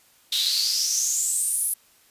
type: noise with high-pass filter sweep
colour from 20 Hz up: pink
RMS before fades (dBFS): -24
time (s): 0.32-1.74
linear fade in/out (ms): 5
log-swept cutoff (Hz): 3600 to 11000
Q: 7.6
effects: white hiss -58 dBFS RMS until 2.1 s + resampled to 32000 Hz